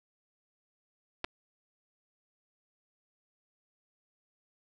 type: clicks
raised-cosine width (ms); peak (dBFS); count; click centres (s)
0.3; -18; 2; 1.243 / 1.246
effects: none